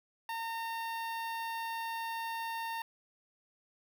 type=tone with notch filter; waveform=sawtooth; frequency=913 Hz; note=A#5; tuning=36 cents flat; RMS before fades=-38 dBFS; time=0.29-2.82 s; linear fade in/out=2 ms; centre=7200 Hz; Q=0.89; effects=12-bit